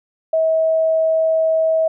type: tone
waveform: sine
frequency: 643 Hz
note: E5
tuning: 43 cents flat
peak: -13 dBFS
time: 0.33-1.88 s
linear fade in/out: 5 ms
effects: none